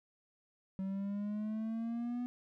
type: exponential sweep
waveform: triangle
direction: up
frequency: 190 to 246.9 Hz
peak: -33 dBFS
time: 0.79-2.26 s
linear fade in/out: 0 ms
effects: none